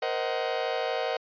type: chord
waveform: 40% pulse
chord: C half-diminished seventh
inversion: third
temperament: just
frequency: 470.9 / 523.3 / 627.9 / 753.5 Hz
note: Bb4 / C5 / Eb5 / Gb5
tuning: +18 / 0 / +16 / +31 cents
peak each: -32 dBFS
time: 0.02-1.17 s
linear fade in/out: 5 ms
effects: resampled to 11025 Hz